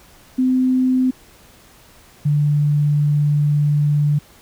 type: tone pair in turn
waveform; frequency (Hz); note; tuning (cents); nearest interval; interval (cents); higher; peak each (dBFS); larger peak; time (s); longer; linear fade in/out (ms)
sine; 256.7 / 147.12; C4 / D3; -33 / +3; minor seventh; 964; first; -13; neither; 0.38-1.11 / 2.25-4.19; second; 10
effects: pink hiss -48 dBFS RMS until 4.41 s

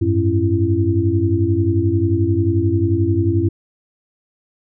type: tone cluster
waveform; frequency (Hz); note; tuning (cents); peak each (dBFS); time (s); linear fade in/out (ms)
sine; 93.8 / 105.1 / 274.1 / 336.3; F#2 / G#2 / C#4 / E4; +24 / +21 / -19 / +35; -18 / -19 / -24 / -18; 0.01-3.49; 10
effects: none

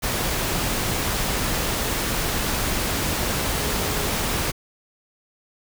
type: tone in noise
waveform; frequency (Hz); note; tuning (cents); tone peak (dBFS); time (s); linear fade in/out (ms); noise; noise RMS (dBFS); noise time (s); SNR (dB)
sine; 415.3; G#4; 0; -34; 3.54-4.07; 20; pink; -24; 0.02-4.52; -13
effects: none

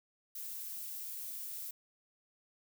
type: noise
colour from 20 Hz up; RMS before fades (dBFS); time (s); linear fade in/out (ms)
violet; -43; 0.35-1.71; 5
effects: none

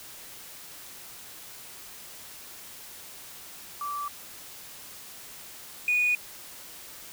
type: tone pair in turn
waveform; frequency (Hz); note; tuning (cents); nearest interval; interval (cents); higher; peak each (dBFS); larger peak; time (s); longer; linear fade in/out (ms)
sine; 1163 / 2464; D6 / D#7; -17 / -17; octave + minor second; 1300; second; -30 / -20; second; 3.81-4.08 / 5.88-6.15; neither; 2
effects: tanh soft clip ceiling -18 dBFS + white hiss -45 dBFS RMS until 7.12 s

